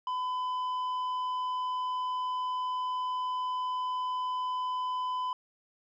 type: tone with tanh clipping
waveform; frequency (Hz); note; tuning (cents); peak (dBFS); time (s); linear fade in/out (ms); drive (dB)
sine; 1007; B5; +33; -31; 0.07-5.33; 2; 6
effects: none